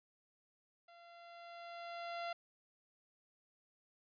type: tone with level ramp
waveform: sawtooth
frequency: 686 Hz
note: F5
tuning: 31 cents flat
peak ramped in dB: -55 to -35 dBFS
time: 0.88-2.33 s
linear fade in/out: 5 ms
effects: resampled to 11025 Hz